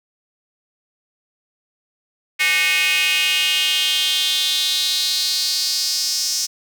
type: tone with high-pass filter sweep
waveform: square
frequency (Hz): 167.8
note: E3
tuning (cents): +31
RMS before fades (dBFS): -19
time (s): 2.39-6.47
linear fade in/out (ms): 20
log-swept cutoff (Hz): 2200 to 5600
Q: 4.6
effects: none